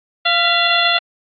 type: harmonic tone with a mistuned harmonic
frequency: 690 Hz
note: F5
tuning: 21 cents flat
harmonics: 1 / 2 / 3 / 4 / 5 / 6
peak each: -20 / -19 / -22 / -19 / -18 / -23 dBFS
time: 0.25-0.99 s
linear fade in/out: 10 ms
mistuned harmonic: 3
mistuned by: -70 cents
effects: AAC 32 kbps